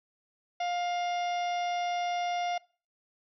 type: harmonic tone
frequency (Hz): 705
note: F5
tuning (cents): +16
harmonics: 1 / 2 / 3 / 4 / 5 / 6 / 7 / 8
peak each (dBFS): -29 / -46 / -40 / -44 / -45 / -55 / -53 / -50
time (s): 0.6-2.58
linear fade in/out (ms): 5
effects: noise-tail reverb RT60 0.4 s tail -23 dB re dry